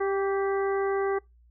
harmonic tone with a mistuned harmonic, 393.3 Hz, G4, 6 cents sharp, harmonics 1 / 2 / 3 / 4 / 5, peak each -25 / -33 / -35 / -39 / -40 dBFS, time 0-1.19 s, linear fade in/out 10 ms, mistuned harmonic 3, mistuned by -28 cents, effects noise-tail reverb RT60 0.2 s tail -24 dB re dry + added 59 Hz sine -55 dBFS peak until 1.5 s

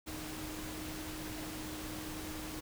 sine tone in noise, 310.3 Hz, D#4, 5 cents flat, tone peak -44 dBFS, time 0.06-2.61 s, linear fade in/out 20 ms, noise pink, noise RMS -44 dBFS, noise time 0.06-2.61 s, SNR -3 dB, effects none

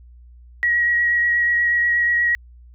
sine tone with vibrato, 1906 Hz, A#6, 38 cents sharp, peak -15 dBFS, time 0.63-2.35 s, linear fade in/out 0 ms, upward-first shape triangle, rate 8.3 Hz, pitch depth 17 cents each way, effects added 60 Hz sine -42 dBFS peak until 2.74 s

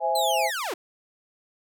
sine chord, C augmented, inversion none, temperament equal with one note detuned, 523.3 / 661.2 / 830.6 Hz, C5 / E5 / G#5, 0 / +5 / 0 cents, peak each -28 / -26 / -24 dBFS, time 0-0.51 s, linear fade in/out 50 ms
sawtooth linear sweep, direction down, 4186 to 293.7 Hz, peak -24 dBFS, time 0.15-0.74 s, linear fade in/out 5 ms
effects none

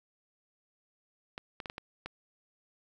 clicks, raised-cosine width 0.3 ms, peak -23 dBFS, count 6, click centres 1.379 / 1.602 / 1.658 / 1.699 / 1.781 / 2.06 s, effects 10-bit

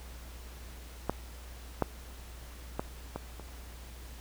clicks, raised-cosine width 1 ms, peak -14 / -12 / -17 / -21 / -30 dBFS, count 5, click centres 1.096 / 1.823 / 2.795 / 3.16 / 3.397 s, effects added 60 Hz sine -45 dBFS peak until 4.2 s + pink hiss -52 dBFS RMS until 4.2 s

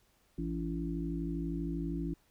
harmonic tone with a mistuned harmonic, 56 Hz, A1, 31 cents sharp, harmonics 1 / 3 / 5 / 6, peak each -39 / -37 / -38 / -41 dBFS, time 0.38-2.14 s, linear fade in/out 5 ms, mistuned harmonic 5, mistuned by +21 cents, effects pink hiss -70 dBFS RMS until 2.3 s

